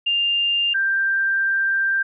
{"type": "tone pair in turn", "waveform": "sine", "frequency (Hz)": [2800, 1578.7], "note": ["F7", "G6"], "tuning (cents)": [4, 12], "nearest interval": "minor seventh", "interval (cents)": 992, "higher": "first", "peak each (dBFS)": -17, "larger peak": "neither", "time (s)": [[0.06, 0.74], [0.74, 2.03]], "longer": "second", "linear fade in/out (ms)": 10, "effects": []}